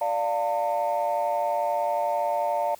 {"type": "chord", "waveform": "sine", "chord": "D minor", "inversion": "none", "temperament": "equal with one note detuned", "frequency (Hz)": [587.3, 698.5, 903.2], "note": ["D5", "F5", "A5"], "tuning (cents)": [0, 0, 45], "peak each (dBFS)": -26, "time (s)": [0.01, 2.75], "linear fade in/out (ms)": 5, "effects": ["tanh soft clip ceiling -17 dBFS", "white hiss -52 dBFS RMS until 2.79 s"]}